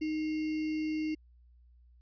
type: tone with sample-and-hold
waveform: sine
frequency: 310 Hz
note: D#4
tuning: 6 cents flat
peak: -30 dBFS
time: 0.01-1.15 s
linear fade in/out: 10 ms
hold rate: 2450 Hz
effects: added 60 Hz sine -57 dBFS peak until 2.01 s + resampled to 11025 Hz